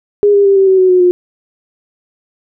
sine tone with pitch steps, 410.3 / 402.3 / 394.5 / 386.8 / 379.3 / 371.9 / 364.7 / 357.6 Hz, G#4 / G4 / G4 / G4 / F#4 / F#4 / F#4 / F4, -21 / +45 / +11 / -23 / +43 / +9 / -25 / +41 cents, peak -5 dBFS, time 0.23-1.11 s, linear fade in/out 0 ms, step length 110 ms, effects none

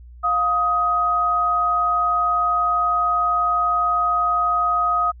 sine tone pair together, 705 / 1256.2 Hz, F5 / D#6, +16 / +16 cents, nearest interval minor seventh, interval 1000 cents, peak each -24 / -17 dBFS, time 0.23-5.12 s, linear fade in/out 20 ms, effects added 60 Hz sine -39 dBFS peak until 5.2 s

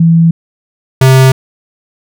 sine / square tone pair in turn, 165.8 / 131.6 Hz, E3 / C3, +10 / +10 cents, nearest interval major third, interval 400 cents, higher first, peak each -3 dBFS, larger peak neither, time 0-0.31 / 1.01-1.32 s, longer neither, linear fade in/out 5 ms, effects none

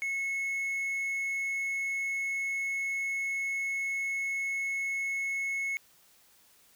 triangle tone, 2189 Hz, C#7, 22 cents flat, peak -28 dBFS, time 0.02-5.77 s, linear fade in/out 0 ms, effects white hiss -62 dBFS RMS until 6.75 s

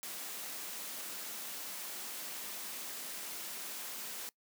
white high-pass noise, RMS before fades -43 dBFS, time 0.03-4.29 s, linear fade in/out 0 ms, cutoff 170 Hz, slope 48 dB/octave, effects noise-tail reverb RT60 0.1 s tail -22 dB re dry

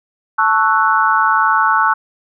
sine chord, F# minor seventh, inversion first, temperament equal, 880 / 1108.7 / 1318.5 / 1480 Hz, A5 / C#6 / E6 / F#6, 0 / 0 / 0 / 0 cents, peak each -16 dBFS, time 0.38-1.94 s, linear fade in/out 10 ms, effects none

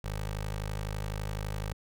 15% pulse tone with notch filter, 51.91 Hz, G#1, in tune, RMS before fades -35 dBFS, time 0.04-1.73 s, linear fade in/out 5 ms, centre 240 Hz, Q 1.2, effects none

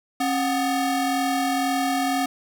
40% pulse ring-modulated tone, 500 Hz, B4, 21 cents sharp, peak -17 dBFS, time 0.2-2.26 s, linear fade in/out 5 ms, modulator 229 Hz, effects none

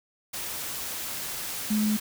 sine tone in noise, 212.8 Hz, G#3, 42 cents sharp, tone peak -22 dBFS, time 1.7-1.97 s, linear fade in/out 10 ms, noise white, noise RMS -34 dBFS, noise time 0.33-2 s, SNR +9 dB, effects none

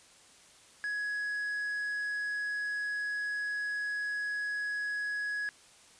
triangle tone, 1674 Hz, G#6, 13 cents sharp, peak -30 dBFS, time 0.84-5.49 s, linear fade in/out 0 ms, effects white hiss -58 dBFS RMS until 5.99 s + resampled to 22050 Hz

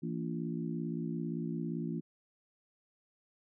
harmonic tone with a mistuned harmonic, 57.7 Hz, A#1, 17 cents flat, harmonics 3 / 4 / 5 / 6, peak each -37 / -39 / -41 / -43 dBFS, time 0.02-2.01 s, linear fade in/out 20 ms, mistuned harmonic 3, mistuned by -77 cents, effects none

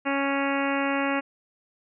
harmonic tone, 277.2 Hz, C#4, in tune, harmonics 1 / 2 / 3 / 4 / 5 / 6 / 7 / 8 / 9 / 10, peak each -27 / -30 / -32 / -33 / -34 / -35 / -35 / -36 / -37 / -37 dBFS, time 0.05-1.21 s, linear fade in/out 20 ms, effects none

